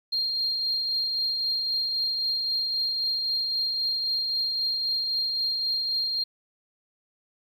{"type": "tone with tremolo", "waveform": "sine", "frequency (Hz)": 4209, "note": "C8", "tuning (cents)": 9, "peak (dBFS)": -22, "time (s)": [0.12, 6.24], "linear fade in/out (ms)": 10, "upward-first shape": "triangle", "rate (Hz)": 3.8, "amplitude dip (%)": 35, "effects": ["tanh soft clip ceiling -18 dBFS", "10-bit"]}